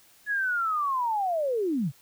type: linear sweep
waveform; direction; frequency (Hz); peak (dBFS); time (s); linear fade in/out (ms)
sine; down; 1709 to 117.4; -24; 0.26-1.92; 50
effects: white hiss -58 dBFS RMS until 2.01 s